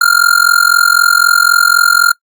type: tone with amplitude modulation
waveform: square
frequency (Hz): 1400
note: F6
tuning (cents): +4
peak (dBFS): -3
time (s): 0.01-2.12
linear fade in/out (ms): 5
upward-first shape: sine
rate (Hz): 43.9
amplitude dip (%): 95
effects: noise-tail reverb RT60 0.1 s tail -24 dB re dry + Opus 48 kbps